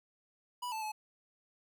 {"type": "tone with pitch steps", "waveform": "square", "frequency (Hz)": [982, 879, 858], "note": ["B5", "A5", "A5"], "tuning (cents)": [-10, -2, -44], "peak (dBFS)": -37, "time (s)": [0.62, 0.92], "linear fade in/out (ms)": 10, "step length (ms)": 100, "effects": []}